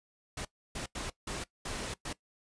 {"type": "noise bursts at uneven times", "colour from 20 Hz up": "pink", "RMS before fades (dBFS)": -38, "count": 6, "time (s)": [[0.37, 0.45], [0.75, 0.86], [0.95, 1.1], [1.27, 1.44], [1.65, 1.94], [2.05, 2.13]], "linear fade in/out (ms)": 5, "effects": ["noise-tail reverb RT60 0.1 s tail -19 dB re dry", "resampled to 22050 Hz"]}